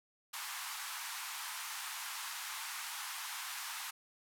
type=band-pass noise; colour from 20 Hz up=pink; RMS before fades=-43 dBFS; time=0.33-3.91 s; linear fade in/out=10 ms; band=860 to 15000 Hz; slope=48 dB/octave; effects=none